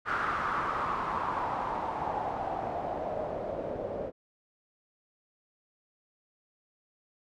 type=noise with low-pass filter sweep; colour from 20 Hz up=white; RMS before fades=-33 dBFS; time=0.05-4.12 s; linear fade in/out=50 ms; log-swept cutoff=1400 to 510 Hz; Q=4.4; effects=none